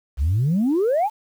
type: exponential sweep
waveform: sine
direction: up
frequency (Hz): 61.74 to 904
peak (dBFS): -15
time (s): 0.17-1.1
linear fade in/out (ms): 50
effects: tanh soft clip ceiling -14 dBFS + 8-bit